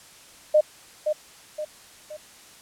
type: tone with echo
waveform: sine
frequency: 609 Hz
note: D#5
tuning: 37 cents flat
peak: -13 dBFS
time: 0.54-0.61 s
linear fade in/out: 10 ms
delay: 520 ms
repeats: 3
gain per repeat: -7 dB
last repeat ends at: 2.17 s
effects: white hiss -49 dBFS RMS until 2.61 s + low-pass 10000 Hz 12 dB/octave